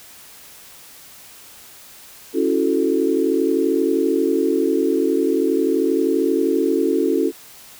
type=chord; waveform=sine; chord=F# minor seventh; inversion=second; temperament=equal; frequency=277.2 / 329.6 / 370 / 440 Hz; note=C#4 / E4 / F#4 / A4; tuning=0 / 0 / 0 / 0 cents; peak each=-21 dBFS; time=2.33-7.32 s; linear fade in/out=50 ms; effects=white hiss -43 dBFS RMS until 7.79 s